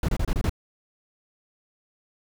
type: noise bursts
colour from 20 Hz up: brown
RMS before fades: -23 dBFS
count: 6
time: 0.03-0.495 s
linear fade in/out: 2 ms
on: 55 ms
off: 27 ms
effects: none